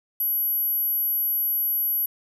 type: tone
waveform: sine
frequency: 11740 Hz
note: F#9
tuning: 15 cents flat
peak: -21 dBFS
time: 0.2-2.06 s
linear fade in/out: 5 ms
effects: none